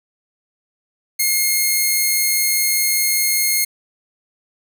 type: tone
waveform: 5% pulse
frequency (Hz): 2145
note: C7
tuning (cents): +42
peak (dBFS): -5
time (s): 1.19-3.65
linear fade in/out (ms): 10
effects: none